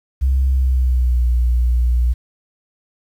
sine tone with pitch glide, 66.2 to 60.36 Hz, C2 to B1, +21 to -39 cents, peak -11 dBFS, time 0.21-2.14 s, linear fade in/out 20 ms, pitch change -160 cents, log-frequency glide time 0.48-1.26 s, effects tanh soft clip ceiling -9 dBFS + 8-bit

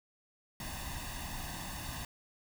pink noise with comb filter, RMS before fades -41 dBFS, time 0.6-2.05 s, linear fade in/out 2 ms, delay 1.1 ms, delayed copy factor +0.8, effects none

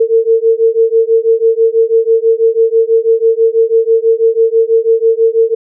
sine beating tone pair, 450 / 456.1 Hz, A4 / A#4, +39 / -38 cents, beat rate 6.1 Hz, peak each -10 dBFS, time 0-5.55 s, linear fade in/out 10 ms, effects none

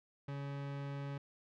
40% pulse tone, 140.5 Hz, C#3, 24 cents sharp, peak -39 dBFS, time 0.28-1.18 s, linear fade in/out 5 ms, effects low-pass 3000 Hz 12 dB/octave

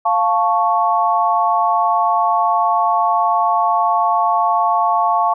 sine chord, F augmented, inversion none, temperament equal, 698.5 / 880 / 1108.7 Hz, F5 / A5 / C#6, 0 / 0 / 0 cents, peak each -17 dBFS, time 0.05-5.34 s, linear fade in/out 10 ms, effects none

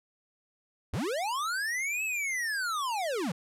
square linear two-way sweep, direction up then down, 59.3 to 2637 to 145.9 Hz, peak -30 dBFS, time 0.93-3.32 s, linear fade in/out 5 ms, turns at 2.04 s, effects low-pass 12000 Hz 12 dB/octave

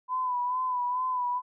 sine tone with vibrato, 1000 Hz, B5, 21 cents sharp, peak -26 dBFS, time 0.08-1.42 s, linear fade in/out 50 ms, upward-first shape sine, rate 2.3 Hz, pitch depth 42 cents each way, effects none

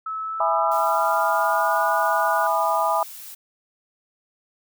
sine tone with pitch glide, 1300 to 1450.8 Hz, E6 to F#6, -24 to -34 cents, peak -26 dBFS, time 0.06-2.47 s, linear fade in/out 5 ms, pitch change +190 cents, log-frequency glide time 0.22-1.83 s
sine chord, E major seventh, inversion none, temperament equal with one note detuned, 659.3 / 830.6 / 987.8 / 1213.3 Hz, E5 / G#5 / B5 / D#6, 0 / 0 / 0 / -44 cents, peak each -24 dBFS, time 0.4-3.03 s, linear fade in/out 2 ms
blue noise, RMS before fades -39 dBFS, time 0.71-3.35 s, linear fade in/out 10 ms
effects none

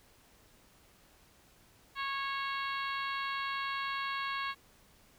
harmonic tone, 550 Hz, C#5, 14 cents flat, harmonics 2 / 3 / 4 / 5 / 6 / 7 / 8, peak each -36 / -40 / -42 / -44 / -46 / -47 / -48 dBFS, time 1.95-4.55 s, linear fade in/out 50 ms, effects pink hiss -63 dBFS RMS until 5.18 s

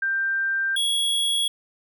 sine / square tone pair in turn, 1575 / 3337 Hz, G6 / G#7, +8 / +8 cents, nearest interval octave + minor second, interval 1300 cents, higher second, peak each -21 dBFS, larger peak neither, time 0.02-0.76 / 0.76-1.48 s, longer first, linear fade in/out 5 ms, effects none

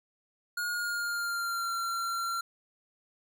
square tone with pitch glide, 1435 to 1368.6 Hz, F6 to F6, +47 to -35 cents, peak -31 dBFS, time 0.57-2.41 s, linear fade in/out 5 ms, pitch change -82 cents, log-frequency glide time 0.72-1.73 s, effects none

